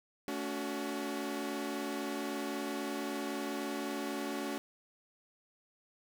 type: chord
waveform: sawtooth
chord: F# minor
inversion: first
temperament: equal with one note detuned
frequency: 220 / 283.8 / 370 Hz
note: A3 / C#4 / F#4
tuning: 0 / +41 / 0 cents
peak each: -38 / -34 / -37 dBFS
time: 0.28-4.58 s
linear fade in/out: 0 ms
effects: none